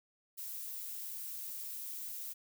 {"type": "noise", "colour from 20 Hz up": "violet", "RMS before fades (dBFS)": -43, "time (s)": [0.37, 2.34], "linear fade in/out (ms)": 20, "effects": []}